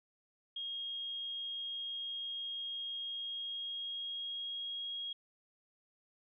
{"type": "tone with pitch glide", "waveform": "sine", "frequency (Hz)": [3257, 3283], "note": ["G#7", "G#7"], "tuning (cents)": [-34, -21], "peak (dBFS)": -38, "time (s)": [0.56, 5.13], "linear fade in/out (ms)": 5, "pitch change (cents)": 13, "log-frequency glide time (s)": [2.98, 4.85], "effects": []}